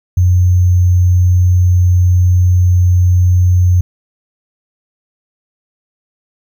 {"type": "tone with sample-and-hold", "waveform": "sine", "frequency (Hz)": 89.9, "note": "F#2", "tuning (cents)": -49, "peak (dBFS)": -6, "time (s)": [0.17, 3.81], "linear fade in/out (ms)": 5, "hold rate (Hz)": 6300, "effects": []}